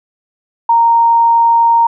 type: tone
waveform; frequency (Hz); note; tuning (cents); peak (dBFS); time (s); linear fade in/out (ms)
sine; 928; A#5; -8; -6; 0.69-1.87; 5
effects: none